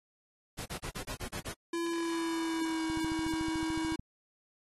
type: noise bursts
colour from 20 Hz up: pink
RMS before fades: -40 dBFS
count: 8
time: 0.57-1.536 s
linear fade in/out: 20 ms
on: 91 ms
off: 34 ms
type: tone with pitch glide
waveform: square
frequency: 337.8 to 321.2 Hz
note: E4 to E4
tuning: +42 to -45 cents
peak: -32 dBFS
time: 1.73-3.96 s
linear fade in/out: 5 ms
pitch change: -87 cents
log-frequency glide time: 1.84-2.84 s
type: click train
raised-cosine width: 5 ms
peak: -29 dBFS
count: 16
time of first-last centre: 2.9-3.995 s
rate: 13.7 Hz
effects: AAC 32 kbps